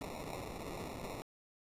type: noise with sample-and-hold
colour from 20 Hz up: violet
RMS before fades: -44 dBFS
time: 0.01-1.22 s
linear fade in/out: 0 ms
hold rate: 1575 Hz
effects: resampled to 32000 Hz